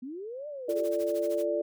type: linear two-way sweep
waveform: sine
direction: up then down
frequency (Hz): 238 to 606 to 367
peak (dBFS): -36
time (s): 0.02-0.85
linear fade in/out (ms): 10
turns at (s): 0.48
type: chord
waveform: sine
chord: D minor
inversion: first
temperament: equal with one note detuned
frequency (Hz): 342.2 / 440 / 587.3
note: F4 / A4 / D5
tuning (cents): -35 / 0 / 0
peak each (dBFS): -32 / -33 / -28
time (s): 0.68-1.62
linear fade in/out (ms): 10
type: noise with tremolo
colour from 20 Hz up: white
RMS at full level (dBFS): -46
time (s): 0.69-1.45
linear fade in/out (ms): 5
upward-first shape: sine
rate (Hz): 13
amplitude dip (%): 95
effects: none